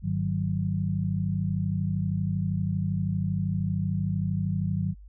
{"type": "tone cluster", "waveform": "sine", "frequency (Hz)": [100.5, 152.9, 185.7], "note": ["G2", "D#3", "F#3"], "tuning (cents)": [44, -30, 7], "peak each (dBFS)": -29, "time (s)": [0.02, 4.95], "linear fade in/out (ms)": 50, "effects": ["added 50 Hz sine -44 dBFS peak until 5.08 s"]}